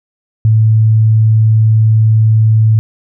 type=tone; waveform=sine; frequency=110 Hz; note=A2; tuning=in tune; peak=-5 dBFS; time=0.45-2.79 s; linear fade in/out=0 ms; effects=none